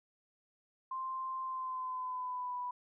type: tone with pitch glide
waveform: sine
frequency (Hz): 1046.5 to 987.8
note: C6 to B5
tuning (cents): 0 to 0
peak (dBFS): -36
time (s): 0.91-2.71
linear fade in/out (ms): 5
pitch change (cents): -100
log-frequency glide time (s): 1.43-2.58
effects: none